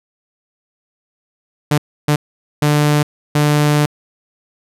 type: tone bursts at uneven times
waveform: sawtooth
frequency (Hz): 148.3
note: D3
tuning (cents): +17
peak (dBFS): -7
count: 4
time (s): 1.71-1.78 / 2.08-2.16 / 2.62-3.03 / 3.35-3.86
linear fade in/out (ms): 5
effects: resampled to 32000 Hz